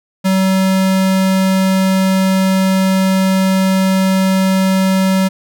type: tone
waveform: square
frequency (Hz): 190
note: F#3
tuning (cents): +46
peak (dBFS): -11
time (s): 0.24-5.29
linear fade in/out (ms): 20
effects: none